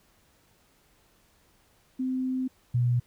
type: tone pair in turn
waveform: sine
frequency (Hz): 258.2 / 121.85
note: C4 / B2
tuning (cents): -23 / -23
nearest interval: octave + minor second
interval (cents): 1300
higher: first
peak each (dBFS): -26 / -21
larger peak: second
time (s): 1.99-2.48 / 2.74-3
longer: first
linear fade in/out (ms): 10
effects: pink hiss -64 dBFS RMS until 3.06 s